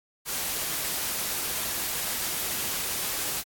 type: noise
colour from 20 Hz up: white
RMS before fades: -30 dBFS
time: 0.25-3.44 s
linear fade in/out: 50 ms
effects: AAC 64 kbps